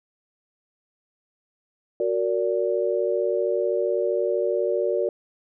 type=chord; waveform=sine; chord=Gb augmented; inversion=none; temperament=just; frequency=370 / 462.5 / 578.1 Hz; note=Gb4 / Bb4 / D5; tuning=0 / -14 / -27 cents; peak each=-25 dBFS; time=2-5.09 s; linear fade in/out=2 ms; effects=none